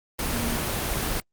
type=tone in noise; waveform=sine; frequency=234.8 Hz; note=A#3; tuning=13 cents sharp; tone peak=-29 dBFS; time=0.33-0.56 s; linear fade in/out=0 ms; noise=pink; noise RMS=-27 dBFS; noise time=0.19-1.2 s; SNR=-5 dB; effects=Opus 24 kbps